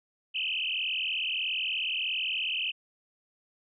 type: tone with frequency modulation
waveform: sine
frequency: 2813 Hz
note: F7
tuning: 12 cents sharp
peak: -28 dBFS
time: 0.34-2.72 s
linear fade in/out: 20 ms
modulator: 41.6 Hz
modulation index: 7.2
effects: none